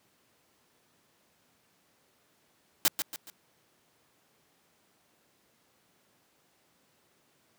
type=noise with echo; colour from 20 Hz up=white; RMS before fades=-23 dBFS; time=2.85-2.88 s; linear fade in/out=0 ms; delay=140 ms; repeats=3; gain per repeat=-8 dB; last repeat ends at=3.3 s; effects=pink hiss -68 dBFS RMS until 7.58 s + high-pass 150 Hz 12 dB/octave